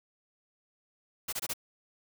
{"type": "noise bursts", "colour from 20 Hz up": "white", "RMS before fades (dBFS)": -34, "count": 4, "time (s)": [1.28, 1.537], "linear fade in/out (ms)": 10, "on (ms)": 47, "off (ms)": 23, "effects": []}